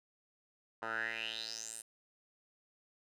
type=tone with band-pass filter sweep; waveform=10% pulse; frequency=112.3 Hz; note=A2; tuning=36 cents sharp; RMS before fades=-41 dBFS; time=0.82-1.82 s; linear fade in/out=5 ms; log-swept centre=1100 to 9800 Hz; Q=6.1; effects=none